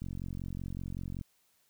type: click train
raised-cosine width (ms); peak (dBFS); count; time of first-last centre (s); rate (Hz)
5; -27; 55; 0.02-1.212; 45.3
effects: white hiss -71 dBFS RMS until 1.69 s